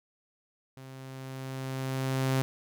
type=tone with level ramp; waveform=sawtooth; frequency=132.3 Hz; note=C3; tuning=20 cents sharp; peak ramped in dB=-41 to -20 dBFS; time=0.77-2.42 s; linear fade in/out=0 ms; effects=none